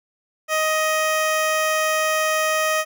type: tone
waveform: 15% pulse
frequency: 626 Hz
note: D#5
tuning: 10 cents sharp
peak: -12 dBFS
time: 0.48-2.85 s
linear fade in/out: 50 ms
effects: none